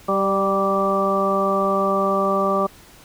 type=harmonic tone with a mistuned harmonic; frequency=194.7 Hz; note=G3; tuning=12 cents flat; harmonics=1 / 2 / 3 / 4 / 5 / 6; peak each=-25 / -24 / -22 / -28 / -32 / -21 dBFS; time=0.08-2.67 s; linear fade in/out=10 ms; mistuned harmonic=3; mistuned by=+21 cents; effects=pink hiss -47 dBFS RMS until 3.04 s